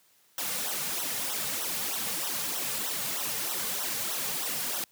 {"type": "noise with flanger", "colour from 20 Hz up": "white", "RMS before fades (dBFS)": -32, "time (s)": [0.38, 4.84], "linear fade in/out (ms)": 2, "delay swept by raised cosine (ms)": [0.42, 3.12], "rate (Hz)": 3.2, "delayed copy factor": -0.95, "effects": ["white hiss -64 dBFS RMS until 4.91 s", "high-pass 100 Hz 12 dB/octave"]}